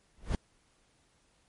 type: noise with exponential growth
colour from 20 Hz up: brown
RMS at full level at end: -24 dBFS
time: 0.17-0.35 s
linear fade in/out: 1 ms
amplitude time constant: 38 ms
effects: pink hiss -69 dBFS RMS until 1.48 s + MP3 48 kbps